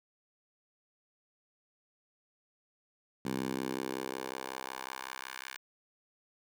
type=tone with high-pass filter sweep; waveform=10% pulse; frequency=65.41 Hz; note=C2; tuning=in tune; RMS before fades=-39 dBFS; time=3.25-5.57 s; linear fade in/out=5 ms; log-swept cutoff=190 to 1700 Hz; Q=1.3; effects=none